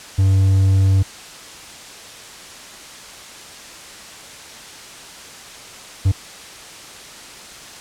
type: tone bursts at uneven times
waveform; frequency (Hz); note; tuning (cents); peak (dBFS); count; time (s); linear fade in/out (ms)
triangle; 96.3; G2; -30; -9; 2; 0.18-1.03 / 6.05-6.12; 10
effects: white hiss -37 dBFS RMS until 7.8 s + low-pass 8000 Hz 12 dB/octave